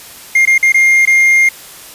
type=tone with dropouts; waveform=triangle; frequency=2119 Hz; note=C7; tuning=21 cents sharp; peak=-4 dBFS; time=0.35-1.49 s; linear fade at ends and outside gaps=5 ms; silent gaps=0.454-0.473 / 0.58-0.627 / 0.722-0.743 / 1.054-1.073 s; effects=white hiss -34 dBFS RMS until 1.94 s + resampled to 32000 Hz